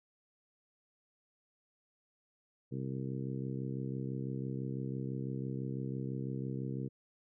harmonic tone, 66 Hz, C2, 16 cents sharp, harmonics 2 / 3 / 4 / 5 / 6 / 7, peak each -38 / -42 / -44 / -46 / -48 / -49 dBFS, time 2.71-6.89 s, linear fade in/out 20 ms, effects none

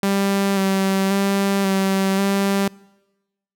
sawtooth tone with vibrato, 195.2 Hz, G3, 7 cents flat, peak -13 dBFS, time 0.03-2.68 s, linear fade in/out 2 ms, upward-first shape square, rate 0.93 Hz, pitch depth 19 cents each way, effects noise-tail reverb RT60 1.0 s tail -24 dB re dry

